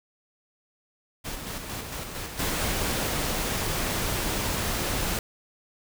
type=noise with tremolo; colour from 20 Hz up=pink; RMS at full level=-34 dBFS; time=1.24-3.09 s; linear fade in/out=20 ms; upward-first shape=square; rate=4.4 Hz; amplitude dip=35%
type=noise; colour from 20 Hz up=pink; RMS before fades=-28 dBFS; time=2.39-5.19 s; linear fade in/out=2 ms
effects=none